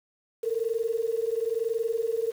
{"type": "tone pair together", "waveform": "sine", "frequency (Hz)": [445.2, 466.2], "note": ["A4", "A#4"], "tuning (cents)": [20, 0], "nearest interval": "minor second", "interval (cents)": 80, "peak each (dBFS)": -28, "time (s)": [0.43, 2.32], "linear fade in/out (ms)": 10, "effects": ["8-bit"]}